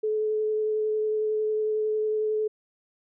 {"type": "tone with vibrato", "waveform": "sine", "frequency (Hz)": 430.3, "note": "A4", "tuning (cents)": -39, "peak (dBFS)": -23, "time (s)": [0.03, 2.48], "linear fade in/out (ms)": 10, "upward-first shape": "sine", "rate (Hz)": 11, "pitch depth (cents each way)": 10, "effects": []}